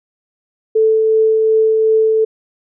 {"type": "tone with tremolo", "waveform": "sine", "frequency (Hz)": 440, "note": "A4", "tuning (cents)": 0, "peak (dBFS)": -8, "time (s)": [0.75, 2.25], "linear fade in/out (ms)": 10, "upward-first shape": "triangle", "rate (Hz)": 2.7, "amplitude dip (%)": 25, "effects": []}